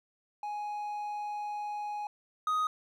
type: tone pair in turn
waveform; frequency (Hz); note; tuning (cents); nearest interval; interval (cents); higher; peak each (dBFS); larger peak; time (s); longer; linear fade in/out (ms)
triangle; 833 / 1250.5; G#5 / D#6; +5 / +8; perfect fifth; 703; second; -32 / -25; second; 0.43-2.07 / 2.47-2.67; first; 2
effects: none